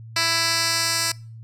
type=tone with band-pass filter sweep; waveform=10% pulse; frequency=331.2 Hz; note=E4; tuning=8 cents sharp; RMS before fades=-22 dBFS; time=0.16-1.12 s; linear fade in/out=5 ms; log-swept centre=4300 to 6700 Hz; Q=1.3; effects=noise-tail reverb RT60 0.4 s tail -24 dB re dry + added 113 Hz sine -37 dBFS peak until 1.43 s